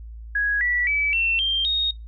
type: tone with pitch steps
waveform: sine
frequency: 1661.2 / 1952.8 / 2296 / 2699 / 3172 / 3729 Hz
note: G#6 / B6 / D7 / E7 / G7 / A#7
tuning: 0 / -20 / -40 / +40 / +20 / 0 cents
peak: -19 dBFS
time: 0.35-1.91 s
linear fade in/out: 5 ms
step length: 260 ms
effects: noise-tail reverb RT60 0.2 s tail -24 dB re dry + added 56 Hz sine -35 dBFS peak until 2.07 s